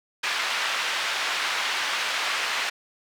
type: band-pass noise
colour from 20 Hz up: pink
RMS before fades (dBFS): -27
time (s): 0.23-2.7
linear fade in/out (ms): 10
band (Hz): 1300 to 3900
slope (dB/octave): 12
effects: none